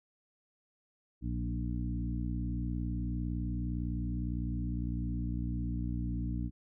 harmonic tone with a mistuned harmonic, 59.8 Hz, A#1, 45 cents sharp, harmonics 1 / 2 / 3 / 4 / 5, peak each -35 / -38 / -40 / -41 / -42 dBFS, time 1.21-6.51 s, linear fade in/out 50 ms, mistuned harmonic 2, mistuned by -28 cents, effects none

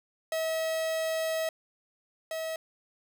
45% pulse tone pair in turn, 643 / 643 Hz, E5 / E5, -43 / -43 cents, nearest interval unison, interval 0 cents, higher neither, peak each -28 / -32 dBFS, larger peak first, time 0.32-1.49 / 2.31-2.56 s, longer first, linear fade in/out 2 ms, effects none

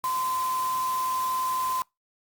sine tone in noise, 1030 Hz, C6, 28 cents flat, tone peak -25 dBFS, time 0.04-1.82 s, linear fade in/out 0 ms, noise white, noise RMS -38 dBFS, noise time 0.04-1.82 s, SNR +10 dB, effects noise-tail reverb RT60 0.2 s tail -25 dB re dry + Opus 48 kbps

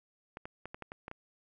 clicks, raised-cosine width 0.5 ms, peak -27 dBFS, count 8, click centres 0.371 / 0.455 / 0.656 / 0.745 / 0.823 / 0.919 / 1.081 / 1.114 s, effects none

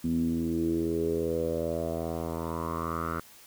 10% pulse tone with low-pass filter sweep, 82.41 Hz, E2, in tune, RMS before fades -30 dBFS, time 0.04-3.2 s, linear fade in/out 5 ms, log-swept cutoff 230 to 1400 Hz, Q 5.7, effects white hiss -53 dBFS RMS until 3.46 s

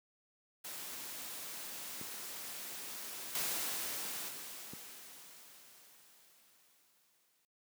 white noise, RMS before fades -45 dBFS, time 0.64-4.29 s, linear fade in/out 10 ms
clicks, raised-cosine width 3 ms, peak -32 dBFS, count 2, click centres 2.013 / 4.735 s
white noise with exponential decay, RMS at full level -36 dBFS, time 3.35-7.45 s, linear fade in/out 1 ms, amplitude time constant 890 ms
effects noise-tail reverb RT60 0.3 s tail -26 dB re dry + high-pass 150 Hz 12 dB/octave

